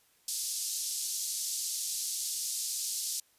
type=band-pass noise; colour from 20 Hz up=pink; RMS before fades=-35 dBFS; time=0.28-3.2 s; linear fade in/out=2 ms; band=4800 to 12000 Hz; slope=24 dB/octave; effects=white hiss -67 dBFS RMS until 3.38 s + resampled to 32000 Hz